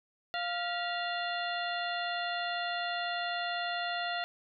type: harmonic tone with a mistuned harmonic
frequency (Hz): 698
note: F5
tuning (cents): -1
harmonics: 1 / 2 / 3 / 4 / 5 / 6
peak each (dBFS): -35 / -38 / -40 / -41 / -42 / -43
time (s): 0.34-4.24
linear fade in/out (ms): 0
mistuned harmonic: 3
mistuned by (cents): -140
effects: none